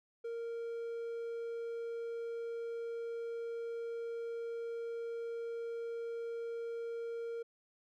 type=tone; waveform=triangle; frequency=464.2 Hz; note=A#4; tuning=7 cents flat; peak=-36 dBFS; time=0.24-7.43 s; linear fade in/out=10 ms; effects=none